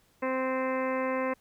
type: harmonic tone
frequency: 260.4 Hz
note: C4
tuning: 8 cents flat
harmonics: 1 / 2 / 3 / 4 / 5 / 6 / 7 / 8 / 9 / 10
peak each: -33 / -30 / -42 / -34 / -45 / -43 / -42 / -40 / -51 / -46 dBFS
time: 0.22-1.34 s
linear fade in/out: 10 ms
effects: pink hiss -66 dBFS RMS until 1.4 s